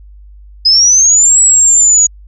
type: linear two-way sweep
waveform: sine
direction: up then down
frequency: 5000 to 7830 to 6750 Hz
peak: -4 dBFS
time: 0.65-2.07 s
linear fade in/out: 10 ms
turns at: 1.41 s
effects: added 50 Hz sine -33 dBFS peak until 2.27 s